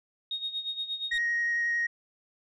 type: tone with tremolo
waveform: sine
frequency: 3729 Hz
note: A#7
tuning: in tune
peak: -28 dBFS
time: 0.31-1.18 s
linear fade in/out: 2 ms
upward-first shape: sine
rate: 8.5 Hz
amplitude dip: 75%
type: tone with vibrato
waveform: sine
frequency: 1879 Hz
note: A#6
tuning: 13 cents sharp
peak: -24 dBFS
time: 1.11-1.87 s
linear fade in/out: 10 ms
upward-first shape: sine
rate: 11 Hz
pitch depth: 8 cents each way
effects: tanh soft clip ceiling -22 dBFS